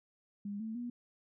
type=tone with pitch steps; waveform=sine; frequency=203 / 221.4 / 241.4 Hz; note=G#3 / A3 / B3; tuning=-39 / +11 / -39 cents; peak=-37 dBFS; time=0.45-0.9 s; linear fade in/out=5 ms; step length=150 ms; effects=none